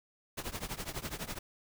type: noise with tremolo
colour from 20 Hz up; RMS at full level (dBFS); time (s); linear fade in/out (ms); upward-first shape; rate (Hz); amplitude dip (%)
pink; -36; 0.37-1.39; 10; triangle; 12; 95
effects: none